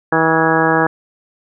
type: harmonic tone with a mistuned harmonic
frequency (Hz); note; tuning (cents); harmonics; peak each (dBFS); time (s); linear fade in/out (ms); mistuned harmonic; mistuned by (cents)
161.3; E3; -37; 1 / 2 / 3 / 4 / 5 / 6 / 7 / 8 / 9 / 10; -22 / -18 / -18 / -22 / -19 / -21 / -23 / -23 / -24 / -18; 0.12-0.87; 5; 10; +47
effects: none